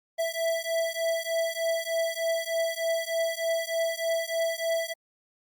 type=beating tone pair; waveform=square; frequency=659.3 / 662.6 Hz; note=E5 / E5; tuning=0 / +9 cents; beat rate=3.3 Hz; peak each=-30 dBFS; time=0.18-4.94 s; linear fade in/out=20 ms; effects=Opus 48 kbps